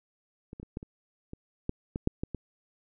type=clicks; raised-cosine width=3 ms; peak=-29 / -28 / -30 / -21 / -29 / -27 / -16 / -19 / -11 / -18 / -21 dBFS; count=11; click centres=0.531 / 0.599 / 0.63 / 0.771 / 0.829 / 1.334 / 1.694 / 1.959 / 2.074 / 2.235 / 2.347 s; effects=none